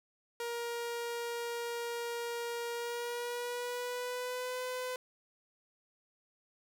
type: tone with pitch glide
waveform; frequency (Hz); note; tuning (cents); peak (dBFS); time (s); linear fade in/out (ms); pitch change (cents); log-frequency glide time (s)
sawtooth; 471.6 to 505.4; A#4 to B4; +20 to +40; -32; 0.4-4.96; 2; +120; 2.73-4.62
effects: none